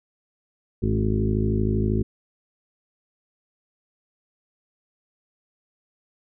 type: harmonic tone with a mistuned harmonic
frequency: 52.8 Hz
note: G#1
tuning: 29 cents sharp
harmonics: 1 / 2 / 3 / 4 / 5 / 6 / 7 / 8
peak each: -26 / -24 / -33 / -26 / -32 / -35 / -28 / -35 dBFS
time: 0.82-2.03 s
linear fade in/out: 10 ms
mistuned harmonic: 5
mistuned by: +24 cents
effects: none